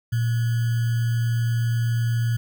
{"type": "tone with sample-and-hold", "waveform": "sine", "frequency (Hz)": 116.54, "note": "A#2", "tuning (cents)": 0, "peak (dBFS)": -19, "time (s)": [0.12, 2.37], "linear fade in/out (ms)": 10, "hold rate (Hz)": 1575, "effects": []}